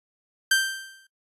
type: tone with exponential decay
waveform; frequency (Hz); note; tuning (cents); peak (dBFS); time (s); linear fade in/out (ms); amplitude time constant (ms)
sawtooth; 1568; G6; 0; -12; 0.51-1.07; 5; 120
effects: noise-tail reverb RT60 0.1 s tail -18 dB re dry + resampled to 32000 Hz